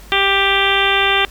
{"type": "harmonic tone", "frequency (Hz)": 393.7, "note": "G4", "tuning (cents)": 8, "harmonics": [1, 2, 3, 4, 5, 6, 7, 8, 9], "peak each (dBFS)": [-21, -21, -21, -21, -21, -21, -21, -21, -21], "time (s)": [0.12, 1.25], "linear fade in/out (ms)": 0, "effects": ["added 50 Hz sine -36 dBFS peak until 1.3 s", "pink hiss -42 dBFS RMS until 1.3 s"]}